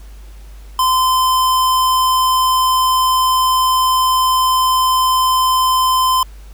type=tone; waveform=square; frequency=1030 Hz; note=C6; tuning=28 cents flat; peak=-12 dBFS; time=0.79-6.23 s; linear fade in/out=2 ms; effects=added 50 Hz sine -33 dBFS peak until 6.53 s + pink hiss -48 dBFS RMS until 6.53 s